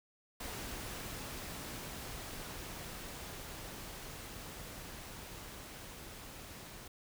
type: noise with level ramp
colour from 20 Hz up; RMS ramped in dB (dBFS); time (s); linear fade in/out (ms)
pink; -43 to -50; 0.4-6.88; 5
effects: none